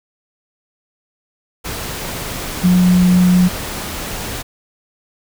sine tone in noise, 180.5 Hz, F#3, 43 cents flat, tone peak -8 dBFS, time 2.63-3.49 s, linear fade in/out 20 ms, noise pink, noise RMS -25 dBFS, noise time 1.64-4.43 s, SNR +14 dB, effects none

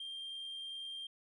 sine tone with amplitude modulation, 3185 Hz, G7, 27 cents sharp, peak -38 dBFS, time 0-1.07 s, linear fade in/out 5 ms, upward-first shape sine, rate 82.4 Hz, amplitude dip 30%, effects tanh soft clip ceiling -40 dBFS

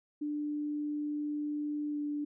sine tone with pitch glide, 296.3 to 293.7 Hz, D4 to D4, +15 to 0 cents, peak -32 dBFS, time 0.21-2.25 s, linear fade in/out 10 ms, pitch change -15 cents, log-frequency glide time 1.9-1.98 s, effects none

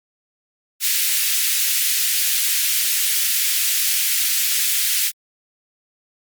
white high-pass noise, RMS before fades -19 dBFS, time 0.8-5.12 s, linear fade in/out 50 ms, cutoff 1900 Hz, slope 24 dB/octave, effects Opus 48 kbps

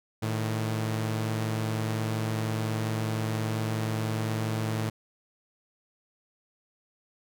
sawtooth tone pair together, 110 / 155.66 Hz, A2 / D#3, 0 / +1 cents, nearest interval tritone, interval 601 cents, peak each -24 / -32 dBFS, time 0.22-4.9 s, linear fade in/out 10 ms, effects none

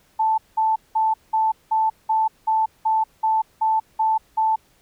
sine tone bursts, 880 Hz, A5, in tune, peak -16 dBFS, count 12, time 0.19-4.56 s, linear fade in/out 10 ms, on 190 ms, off 190 ms, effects pink hiss -59 dBFS RMS until 4.81 s

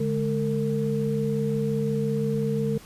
sine tone cluster, 144.7 / 210.4 / 454.4 Hz, D3 / G#3 / A#4, -25 / +23 / -44 cents, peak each -27 dBFS, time 0-2.78 s, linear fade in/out 5 ms, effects pink hiss -48 dBFS RMS until 2.85 s + resampled to 32000 Hz

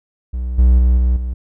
triangle tone with level steps, 61.74 Hz, B1, in tune, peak -17 / -5 / -7 / -9 / -17 dBFS, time 0.33-1.34 s, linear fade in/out 10 ms, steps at 0.58 / 0.78 / 0.97 / 1.16 s, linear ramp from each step 10 ms, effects none

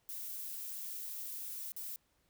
violet noise with dropouts, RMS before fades -43 dBFS, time 0.09-1.96 s, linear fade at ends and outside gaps 0 ms, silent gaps 1.72-1.764 s, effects pink hiss -75 dBFS RMS until 2.29 s

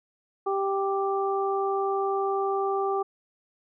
harmonic tone, 392 Hz, G4, in tune, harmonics 1 / 2 / 3, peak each -26 / -29 / -31 dBFS, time 0.46-3.03 s, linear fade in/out 10 ms, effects none

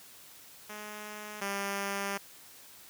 5% pulse tone pair in turn, 210.6 / 198.78 Hz, G#3 / G3, +24 / +24 cents, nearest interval minor second, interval 100 cents, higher first, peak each -30 / -21 dBFS, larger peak second, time 0.69-1.41 / 1.41-2.18 s, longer second, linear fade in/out 10 ms, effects white hiss -53 dBFS RMS until 2.89 s + high-pass 60 Hz 12 dB/octave

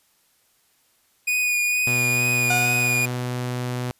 45% pulse tone with vibrato, 2464 Hz, D#7, 17 cents flat, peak -19 dBFS, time 1.27-3.06 s, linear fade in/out 10 ms, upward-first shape triangle, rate 2.2 Hz, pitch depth 20 cents each way
sawtooth tone with pitch glide, 123.47 to 124.19 Hz, B2 to B2, 0 to +10 cents, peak -21 dBFS, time 1.87-3.91 s, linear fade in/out 0 ms, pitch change +10 cents, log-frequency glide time 2.84-3.05 s
30% pulse tone with exponential decay, 727 Hz, F#5, 31 cents flat, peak -18 dBFS, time 2.5-3.38 s, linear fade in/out 5 ms, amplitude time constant 190 ms
effects white hiss -63 dBFS RMS until 3.99 s + resampled to 32000 Hz

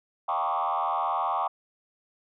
sine tone with frequency modulation, 943 Hz, A#5, 20 cents sharp, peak -23 dBFS, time 0.28-1.48 s, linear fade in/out 10 ms, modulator 81 Hz, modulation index 3.2, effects tanh soft clip ceiling -21 dBFS

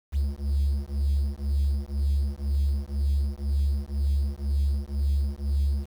triangle beating tone pair, 69.3 / 71.3 Hz, C#2 / C#2, 0 / +49 cents, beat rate 2 Hz, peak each -23 dBFS, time 0.12-5.88 s, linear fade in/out 50 ms, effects tanh soft clip ceiling -16 dBFS + 8-bit

